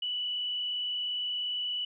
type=tone with frequency modulation; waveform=sine; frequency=2960 Hz; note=F#7; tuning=in tune; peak=-30 dBFS; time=0.02-1.85 s; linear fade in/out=5 ms; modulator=37.2 Hz; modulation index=1.1; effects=none